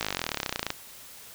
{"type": "slowing click train", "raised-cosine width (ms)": 0.2, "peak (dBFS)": -10, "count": 27, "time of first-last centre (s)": [0.01, 0.704], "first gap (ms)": 18, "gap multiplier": 1.03, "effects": ["white hiss -47 dBFS RMS until 1.34 s"]}